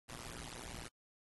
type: noise with amplitude modulation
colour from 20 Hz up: pink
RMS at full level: -44 dBFS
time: 0.08-0.89 s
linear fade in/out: 20 ms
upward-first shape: sine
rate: 119 Hz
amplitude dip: 100%
effects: AAC 32 kbps